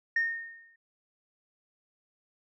sine tone with exponential decay, 1837 Hz, A#6, 26 cents flat, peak -21 dBFS, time 0.16-0.76 s, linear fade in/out 5 ms, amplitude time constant 130 ms, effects tanh soft clip ceiling -20 dBFS

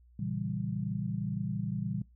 sine chord, A# diminished seventh, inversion none, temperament equal, 116.54 / 138.59 / 164.81 / 196 Hz, A#2 / C#3 / E3 / G3, 0 / 0 / 0 / 0 cents, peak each -37 / -38 / -37 / -36 dBFS, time 0.19-2.02 s, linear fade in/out 5 ms, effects noise-tail reverb RT60 0.2 s tail -22 dB re dry + added 60 Hz sine -57 dBFS peak until 2.15 s

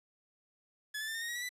sawtooth tone with pitch steps, 1710 / 1746.9 / 1784.7 / 1823.2 / 1862.6 / 1902.9 / 1944 / 1986 Hz, A6 / A6 / A6 / A#6 / A#6 / A#6 / B6 / B6, -50 / -13 / +24 / -39 / -2 / +35 / -28 / +9 cents, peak -33 dBFS, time 0.94-1.492 s, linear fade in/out 10 ms, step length 69 ms, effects resampled to 32000 Hz + 10-bit

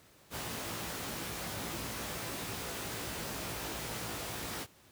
pink noise with comb filter, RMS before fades -39 dBFS, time 0.3-4.67 s, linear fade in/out 50 ms, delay 18 ms, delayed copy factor +0.65, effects pink hiss -61 dBFS RMS until 4.91 s + high-pass 80 Hz 12 dB/octave

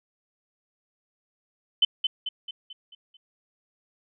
sine tone with echo, 3050 Hz, G7, 48 cents flat, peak -15 dBFS, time 1.82-1.85 s, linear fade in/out 5 ms, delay 220 ms, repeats 6, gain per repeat -6 dB, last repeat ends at 3.17 s, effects none

